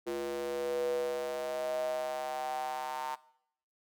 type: tone with high-pass filter sweep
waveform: square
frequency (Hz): 69.8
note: C#2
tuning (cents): +13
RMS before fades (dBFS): -35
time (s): 0.06-3.16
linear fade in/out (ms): 20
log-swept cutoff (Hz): 390 to 900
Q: 8.4
effects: noise-tail reverb RT60 0.7 s tail -20 dB re dry